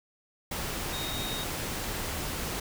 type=tone in noise; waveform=sine; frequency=3729 Hz; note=A#7; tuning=in tune; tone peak=-36 dBFS; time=0.93-1.44 s; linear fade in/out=5 ms; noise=pink; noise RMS=-34 dBFS; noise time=0.51-2.6 s; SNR=-5 dB; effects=none